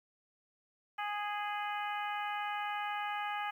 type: harmonic tone with a mistuned harmonic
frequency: 414 Hz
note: G#4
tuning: 5 cents flat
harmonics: 2 / 3 / 4 / 5 / 6 / 7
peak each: -37 / -41 / -43 / -45 / -47 / -48 dBFS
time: 0.98-3.51 s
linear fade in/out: 10 ms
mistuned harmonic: 7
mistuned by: +41 cents
effects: 11-bit